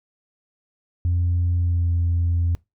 sine tone with pitch glide, 87.31 to 85.61 Hz, F2 to F2, 0 to -34 cents, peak -16 dBFS, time 1.05-2.55 s, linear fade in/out 0 ms, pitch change -34 cents, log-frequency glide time 1.58-1.9 s, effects noise-tail reverb RT60 0.2 s tail -23 dB re dry + tanh soft clip ceiling -15 dBFS

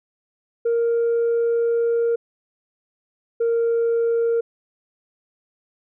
sine tone pair in turn, 466.2 / 463.7 Hz, A#4 / A#4, 0 / -9 cents, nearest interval unison, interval 9 cents, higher first, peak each -15 / -15 dBFS, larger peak neither, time 0.65-2.16 / 3.4-4.41 s, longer first, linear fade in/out 10 ms, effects tanh soft clip ceiling -15 dBFS

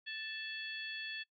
harmonic tone with a mistuned harmonic, 880 Hz, A5, in tune, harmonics 2 / 3 / 4 / 5, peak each -44 / -46 / -45 / -51 dBFS, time 0.06-1.24 s, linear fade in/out 20 ms, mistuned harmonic 4, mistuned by -72 cents, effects noise-tail reverb RT60 0.1 s tail -21 dB re dry

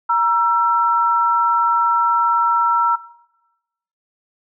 sine tone pair together, 944 / 1339.3 Hz, A#5 / E6, +22 / +27 cents, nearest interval tritone, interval 605 cents, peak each -16 dBFS, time 0.09-2.96 s, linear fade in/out 10 ms, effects noise-tail reverb RT60 1.0 s tail -19 dB re dry

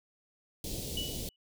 pink band-stop noise, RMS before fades -38 dBFS, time 0.64-1.29 s, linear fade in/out 2 ms, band 550 to 3300 Hz, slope 24 dB/octave
sine tone with exponential decay, 2952 Hz, F#7, 5 cents flat, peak -31 dBFS, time 0.97-1.36 s, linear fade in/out 2 ms, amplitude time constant 84 ms
effects none

